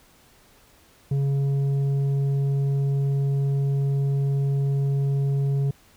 sine tone with tanh clipping, 138.8 Hz, C#3, 3 cents sharp, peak -21 dBFS, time 1.11-5.71 s, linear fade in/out 5 ms, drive 6 dB, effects pink hiss -56 dBFS RMS until 5.96 s

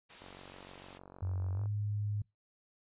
white noise, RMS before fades -50 dBFS, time 0.09-0.99 s, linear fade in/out 20 ms
click train, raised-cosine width 1 ms, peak -37 dBFS, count 68, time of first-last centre 0.22-1.658 s, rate 46.6 Hz
sine tone with pitch glide, 92.5 to 103.83 Hz, F#2 to G#2, 0 to 0 cents, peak -32 dBFS, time 1.22-2.22 s, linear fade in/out 5 ms, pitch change +200 cents, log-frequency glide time 1.53-1.62 s
effects noise-tail reverb RT60 0.2 s tail -25 dB re dry + resampled to 8000 Hz

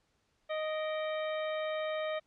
harmonic tone with a mistuned harmonic, 622 Hz, D#5, 1 cent flat, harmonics 1 / 2 / 3 / 4 / 5 / 6, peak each -33 / -42 / -44 / -46 / -49 / -49 dBFS, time 0.49-2.2 s, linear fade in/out 20 ms, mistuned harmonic 4, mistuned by -110 cents, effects pink hiss -75 dBFS RMS until 2.26 s + low-pass 7000 Hz 12 dB/octave

